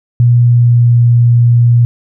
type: tone with pitch glide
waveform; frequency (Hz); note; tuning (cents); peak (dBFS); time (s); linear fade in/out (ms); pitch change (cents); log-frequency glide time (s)
sine; 120.5 to 119.32; B2 to A#2; -42 to +41; -4; 0.2-1.85; 0; -17; 0.44-0.98
effects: none